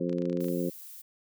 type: harmonic tone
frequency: 87.6 Hz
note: F2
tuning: 6 cents sharp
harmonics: 2 / 3 / 4 / 5 / 6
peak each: -32 / -33 / -33 / -37 / -35 dBFS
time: 0-0.7 s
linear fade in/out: 10 ms
type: clicks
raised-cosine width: 0.2 ms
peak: -31 dBFS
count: 11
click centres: 0.095 / 0.129 / 0.184 / 0.221 / 0.255 / 0.298 / 0.329 / 0.372 / 0.406 / 0.444 / 0.484 s
type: noise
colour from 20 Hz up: violet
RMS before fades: -46 dBFS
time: 0.4-1.02 s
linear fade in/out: 10 ms
effects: none